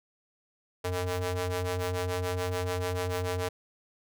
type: ring-modulated tone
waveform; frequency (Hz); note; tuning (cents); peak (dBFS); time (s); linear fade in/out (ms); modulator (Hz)
sawtooth; 179.7; F3; +50; -22; 0.84-3.49; 10; 273
effects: none